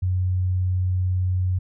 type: tone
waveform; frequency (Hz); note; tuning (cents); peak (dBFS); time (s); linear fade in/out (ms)
sine; 91.8; F#2; -13; -19; 0.02-1.59; 10
effects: none